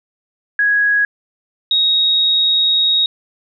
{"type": "tone pair in turn", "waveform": "sine", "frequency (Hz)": [1662, 3770], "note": ["G#6", "A#7"], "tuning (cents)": [1, 19], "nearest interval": "octave + major second", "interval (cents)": 1418, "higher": "second", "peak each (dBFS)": -11, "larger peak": "neither", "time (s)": [[0.59, 1.05], [1.71, 3.06]], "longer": "second", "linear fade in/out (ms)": 2, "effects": []}